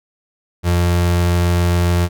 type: tone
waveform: 35% pulse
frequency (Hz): 87.31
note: F2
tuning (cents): 0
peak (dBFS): -11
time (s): 0.63-2.09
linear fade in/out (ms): 50
effects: none